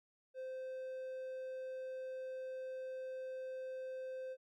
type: tone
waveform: triangle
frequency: 519 Hz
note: C5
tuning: 14 cents flat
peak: -40 dBFS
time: 0.34-4.37 s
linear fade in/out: 50 ms
effects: none